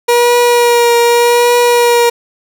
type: tone with vibrato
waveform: 30% pulse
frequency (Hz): 477.7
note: A#4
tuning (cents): +42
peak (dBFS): -4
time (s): 0.08-2.1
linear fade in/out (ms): 10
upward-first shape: triangle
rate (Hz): 0.84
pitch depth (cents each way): 22
effects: 7-bit